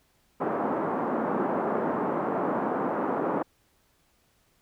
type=band-pass noise; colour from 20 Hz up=pink; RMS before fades=-28 dBFS; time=0.4-3.43 s; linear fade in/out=10 ms; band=210 to 1200 Hz; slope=24 dB/octave; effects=pink hiss -67 dBFS RMS until 4.61 s